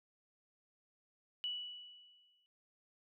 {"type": "tone with exponential decay", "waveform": "sine", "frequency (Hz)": 2950, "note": "F#7", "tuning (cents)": -6, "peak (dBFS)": -35, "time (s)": [1.44, 2.46], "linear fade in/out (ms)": 0, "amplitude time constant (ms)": 220, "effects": []}